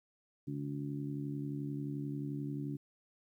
harmonic tone, 71.4 Hz, D2, 48 cents flat, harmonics 2 / 3 / 4 / 5, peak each -39 / -47 / -40 / -49 dBFS, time 0.47-2.77 s, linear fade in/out 10 ms, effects 12-bit

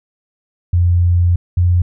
sine tone pair in turn, 87.6 / 88.46 Hz, F2 / F2, +6 / +23 cents, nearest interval unison, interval 17 cents, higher second, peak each -9 dBFS, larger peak neither, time 0.73-1.36 / 1.57-1.82 s, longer first, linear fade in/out 5 ms, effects none

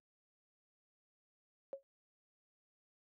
sine tone with exponential decay, 548 Hz, C#5, 20 cents flat, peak -36 dBFS, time 1.73-1.83 s, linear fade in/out 0 ms, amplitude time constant 20 ms, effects added 50 Hz sine -70 dBFS peak until 3.15 s + high-pass 300 Hz 12 dB/octave

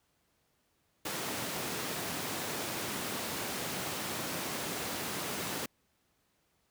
pink high-pass noise, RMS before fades -37 dBFS, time 1.05-5.66 s, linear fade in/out 5 ms, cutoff 160 Hz, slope 12 dB/octave, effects pink hiss -74 dBFS RMS until 6.7 s + high-pass 60 Hz 12 dB/octave

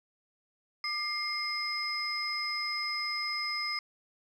sine tone cluster, 1197 / 2112 / 5070 Hz, D6 / C7 / D#8, +33 / +16 / +32 cents, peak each -38 / -34 / -33 dBFS, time 0.84-3.79 s, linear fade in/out 2 ms, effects tanh soft clip ceiling -23 dBFS

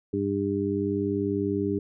harmonic tone, 100.1 Hz, G2, 37 cents sharp, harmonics 1 / 2 / 3 / 4, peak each -33 / -31 / -28 / -28 dBFS, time 0.13-1.79 s, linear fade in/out 5 ms, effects none

